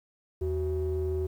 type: ring-modulated tone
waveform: triangle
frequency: 146.83 Hz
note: D3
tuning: in tune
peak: -21 dBFS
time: 0.41-1.27 s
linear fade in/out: 10 ms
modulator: 228 Hz
effects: tanh soft clip ceiling -20 dBFS + 10-bit